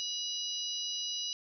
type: harmonic tone with a mistuned harmonic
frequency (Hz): 987.8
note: B5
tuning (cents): 0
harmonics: 3 / 4 / 5 / 6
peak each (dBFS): -38 / -39 / -40 / -41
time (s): 0-1.33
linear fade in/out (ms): 0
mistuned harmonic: 3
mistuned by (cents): -36
effects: none